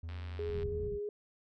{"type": "tone with pitch glide", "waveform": "triangle", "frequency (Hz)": [82.41, 81.37], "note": ["E2", "E2"], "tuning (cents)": [0, -22], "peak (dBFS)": -37, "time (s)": [0.03, 0.88], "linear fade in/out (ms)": 5, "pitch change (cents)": -22, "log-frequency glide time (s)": [0.2, 0.39]}
{"type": "click train", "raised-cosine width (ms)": 0.3, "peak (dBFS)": -35, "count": 51, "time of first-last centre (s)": [0.09, 0.631], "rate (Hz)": 92.5}
{"type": "tone with vibrato", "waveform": "sine", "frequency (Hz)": 414, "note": "G#4", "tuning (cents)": -5, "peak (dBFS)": -35, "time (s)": [0.39, 1.09], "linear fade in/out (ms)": 2, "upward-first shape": "sine", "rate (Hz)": 3.1, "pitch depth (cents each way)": 18}
{"type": "low-pass noise", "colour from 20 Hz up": "pink", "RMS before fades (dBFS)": -43, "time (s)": [0.46, 1], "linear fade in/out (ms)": 50, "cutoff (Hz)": 210, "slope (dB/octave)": 96}
{"effects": []}